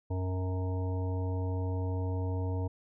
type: harmonic tone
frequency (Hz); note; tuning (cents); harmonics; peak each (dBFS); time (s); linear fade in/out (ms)
92.5; F#2; 0; 1 / 3 / 5 / 7 / 9 / 10; -30 / -40 / -41 / -46 / -51 / -47; 0.1-2.68; 10
effects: none